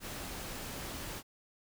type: noise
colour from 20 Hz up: pink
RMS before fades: -42 dBFS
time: 0-1.23 s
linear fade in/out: 50 ms
effects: none